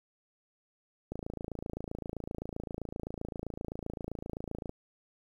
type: click train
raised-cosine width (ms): 2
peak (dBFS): -24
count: 100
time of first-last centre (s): 1.12-4.694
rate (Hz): 27.7
effects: 10-bit